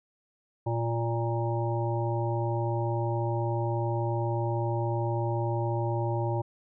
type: harmonic tone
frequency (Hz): 116.4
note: A#2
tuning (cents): -2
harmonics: 1 / 3 / 5 / 7 / 8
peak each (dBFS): -28 / -33 / -35 / -36 / -37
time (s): 0.66-6.42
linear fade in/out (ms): 10
effects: none